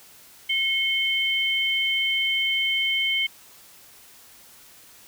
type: tone pair together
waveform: sine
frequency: 2175 / 3100 Hz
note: C#7 / G7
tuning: -33 / -20 cents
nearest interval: tritone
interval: 613 cents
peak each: -24 / -23 dBFS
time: 0.49-3.27 s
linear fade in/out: 10 ms
effects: white hiss -50 dBFS RMS until 5.07 s